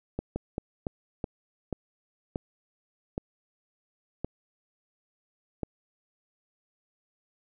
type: slowing click train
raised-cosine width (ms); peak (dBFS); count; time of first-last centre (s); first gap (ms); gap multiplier
2; -17; 10; 0.19-5.633; 170; 1.3
effects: none